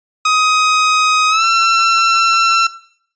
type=tone with pitch glide; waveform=sawtooth; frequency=1257 to 1347.2 Hz; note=D#6 to E6; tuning=+17 to +37 cents; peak=-7 dBFS; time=0.25-2.67 s; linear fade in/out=5 ms; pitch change=+120 cents; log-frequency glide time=1.29-1.44 s; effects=noise-tail reverb RT60 0.6 s tail -17 dB re dry + resampled to 16000 Hz